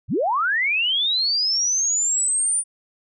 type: linear sweep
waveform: sine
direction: up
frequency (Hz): 65.41 to 9397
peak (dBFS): -18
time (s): 0.08-2.64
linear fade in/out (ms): 50
effects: none